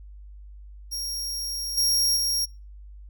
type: tone with level steps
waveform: sawtooth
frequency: 5588 Hz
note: F8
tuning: in tune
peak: -26 / -17 / -20 dBFS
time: 0.91-2.46 s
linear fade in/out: 20 ms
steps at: 1.77 / 2.16 s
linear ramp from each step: 10 ms
effects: noise-tail reverb RT60 0.3 s tail -26 dB re dry + added 50 Hz sine -41 dBFS peak until 3.09 s